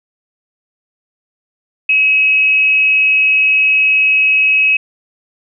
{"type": "tone with frequency modulation", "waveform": "sine", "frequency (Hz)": 2560, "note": "D#7", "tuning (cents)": 49, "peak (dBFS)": -8, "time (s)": [1.89, 4.77], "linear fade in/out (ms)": 5, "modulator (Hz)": 261, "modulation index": 0.23, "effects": []}